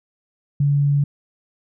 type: tone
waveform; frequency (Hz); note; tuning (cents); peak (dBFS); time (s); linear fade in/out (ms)
sine; 142.8; D3; -48; -14; 0.6-1.04; 5
effects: none